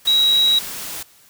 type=tone in noise; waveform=sine; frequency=3851 Hz; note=B7; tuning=44 cents flat; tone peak=-12 dBFS; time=0.07-0.59 s; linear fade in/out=5 ms; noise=white; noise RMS=-30 dBFS; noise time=0.05-1.03 s; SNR=+15 dB; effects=white hiss -51 dBFS RMS until 1.29 s